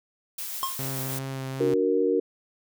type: noise with tremolo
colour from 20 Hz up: blue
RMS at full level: -33 dBFS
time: 0.38-1.19 s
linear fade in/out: 5 ms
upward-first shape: triangle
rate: 6.9 Hz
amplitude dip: 25%
type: tone with exponential decay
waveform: square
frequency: 1068 Hz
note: C6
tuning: 35 cents sharp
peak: -23 dBFS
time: 0.63-0.81 s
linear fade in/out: 0 ms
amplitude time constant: 39 ms
type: tone with vibrato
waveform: sawtooth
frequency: 133.6 Hz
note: C3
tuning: 36 cents sharp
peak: -27 dBFS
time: 0.79-1.74 s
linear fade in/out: 0 ms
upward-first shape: sine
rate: 2.6 Hz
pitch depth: 14 cents each way
type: chord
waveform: sine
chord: D augmented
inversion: none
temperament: equal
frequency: 293.7 / 370 / 466.2 Hz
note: D4 / F#4 / A#4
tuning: 0 / 0 / 0 cents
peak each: -27 / -25 / -23 dBFS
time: 1.6-2.2 s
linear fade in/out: 5 ms
effects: none